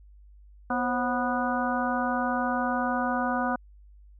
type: harmonic tone with a mistuned harmonic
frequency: 246 Hz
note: B3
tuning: 7 cents flat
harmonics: 1 / 2 / 3 / 4 / 5 / 6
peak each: -29 / -34 / -30 / -33 / -33 / -33 dBFS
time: 0.7-3.56 s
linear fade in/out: 5 ms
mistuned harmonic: 2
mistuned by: +130 cents
effects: added 50 Hz sine -49 dBFS peak until 4.19 s